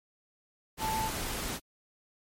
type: tone in noise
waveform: sine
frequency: 880 Hz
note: A5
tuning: in tune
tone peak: -30 dBFS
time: 0.79-1.11 s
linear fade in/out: 50 ms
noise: pink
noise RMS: -35 dBFS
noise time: 0.77-1.6 s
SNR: +2 dB
effects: MP3 64 kbps